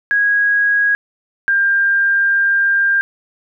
sine tone pair in turn, 1650 / 1596.6 Hz, G#6 / G6, -12 / +31 cents, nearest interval minor second, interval 57 cents, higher first, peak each -11 dBFS, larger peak neither, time 0.11-0.95 / 1.48-3.01 s, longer second, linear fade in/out 0 ms, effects none

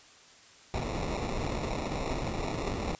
pink noise with sample-and-hold, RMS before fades -33 dBFS, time 0.74-2.95 s, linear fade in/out 0 ms, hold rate 1575 Hz, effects white hiss -55 dBFS RMS until 2.99 s + resampled to 16000 Hz

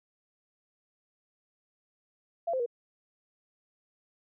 sine tone with pitch steps, 678 / 520 / 476.2 Hz, E5 / C5 / A#4, +49 / -11 / +37 cents, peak -27 dBFS, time 2.47-2.662 s, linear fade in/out 10 ms, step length 64 ms, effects none

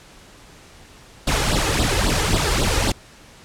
pink noise with flanger, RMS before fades -19 dBFS, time 1.27-2.92 s, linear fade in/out 5 ms, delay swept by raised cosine 0.22 to 2.42 ms, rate 3.7 Hz, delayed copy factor +0.8, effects pink hiss -46 dBFS RMS until 3.44 s + low-pass 9000 Hz 12 dB/octave

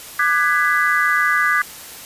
sine chord, G# half-diminished seventh, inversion second, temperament just, 1196.1 / 1495.1 / 1661.2 / 1993.5 Hz, D6 / F#6 / G#6 / B6, +31 / +18 / 0 / +16 cents, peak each -19 / -21 / -18 / -21 dBFS, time 0.19-1.62 s, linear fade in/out 5 ms, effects white hiss -36 dBFS RMS until 2.05 s + resampled to 32000 Hz

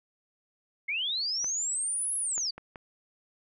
sine linear two-way sweep, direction up then down, 2100 to 10850 to 4431 Hz, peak -28 dBFS, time 0.88-2.51 s, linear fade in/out 10 ms, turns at 2.16 s
clicks, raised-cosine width 0.5 ms, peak -27 dBFS, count 4, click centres 1.444 / 2.379 / 2.58 / 2.758 s
effects none

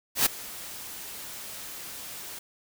white noise with ADSR envelope, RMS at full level -20 dBFS, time 0.15-2.39 s, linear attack 110 ms, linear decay 10 ms, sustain -20 dB, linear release 5 ms, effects none

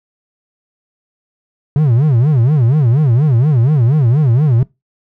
triangle tone with vibrato, 133.3 Hz, C3, 33 cents sharp, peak -6 dBFS, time 1.76-4.63 s, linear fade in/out 2 ms, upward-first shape sine, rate 4.2 Hz, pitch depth 280 cents each way, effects noise-tail reverb RT60 0.2 s tail -21 dB re dry

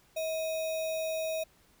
sine tone with sample-and-hold, 639 Hz, D#5, 46 cents sharp, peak -30 dBFS, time 0.16-1.44 s, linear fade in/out 10 ms, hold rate 3150 Hz, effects pink hiss -64 dBFS RMS until 1.8 s

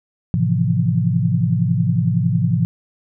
sine chord, F major seventh, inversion first, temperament just, 109.13 / 130.96 / 163.7 / 174.61 Hz, A2 / C3 / E3 / F3, -14 / +2 / -12 / 0 cents, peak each -20 dBFS, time 0.34-2.65 s, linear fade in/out 0 ms, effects none

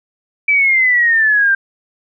sine exponential sweep, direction down, 2325 to 1568 Hz, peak -9 dBFS, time 0.48-1.55 s, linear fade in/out 5 ms, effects none

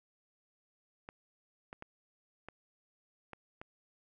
clicks, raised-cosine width 0.5 ms, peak -30 dBFS, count 6, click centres 1.089 / 1.729 / 1.824 / 2.486 / 3.333 / 3.615 s, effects none

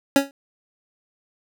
25% pulse tone with exponential decay, 277.2 Hz, C#4, in tune, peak -6 dBFS, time 0.16-0.31 s, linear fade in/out 1 ms, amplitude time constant 31 ms, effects none

